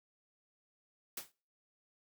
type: noise with exponential decay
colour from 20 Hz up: white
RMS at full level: -37 dBFS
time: 1.17-1.32 s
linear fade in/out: 5 ms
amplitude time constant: 31 ms
effects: noise-tail reverb RT60 0.4 s tail -25 dB re dry + high-pass 100 Hz 12 dB/octave